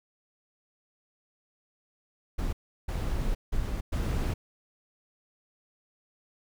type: noise bursts at uneven times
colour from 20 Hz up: brown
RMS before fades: -29 dBFS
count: 4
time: 2.38-2.53 / 2.88-3.35 / 3.52-3.81 / 3.92-4.34 s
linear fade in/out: 10 ms
effects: none